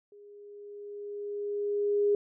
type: tone with level ramp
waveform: sine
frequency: 410 Hz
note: G#4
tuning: 22 cents flat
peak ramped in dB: -50 to -21 dBFS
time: 0.12-2.15 s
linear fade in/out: 2 ms
effects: none